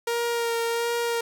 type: tone with vibrato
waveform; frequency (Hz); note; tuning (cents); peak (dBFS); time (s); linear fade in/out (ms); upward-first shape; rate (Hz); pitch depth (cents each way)
sawtooth; 467.3; A#4; +4; -20; 0.07-1.21; 5; sine; 1.4; 17
effects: none